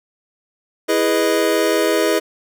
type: chord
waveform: square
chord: E major seventh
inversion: none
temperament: equal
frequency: 329.6 / 415.3 / 493.9 / 622.3 Hz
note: E4 / G#4 / B4 / D#5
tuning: 0 / 0 / 0 / 0 cents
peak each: -21 / -20 / -22 / -21 dBFS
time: 0.88-2.2 s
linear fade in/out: 20 ms
effects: none